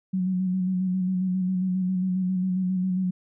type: tone with vibrato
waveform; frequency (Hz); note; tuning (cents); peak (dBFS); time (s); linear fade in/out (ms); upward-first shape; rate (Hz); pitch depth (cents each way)
sine; 185; F#3; 0; -22; 0.13-3.11; 10; square; 7.4; 28
effects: none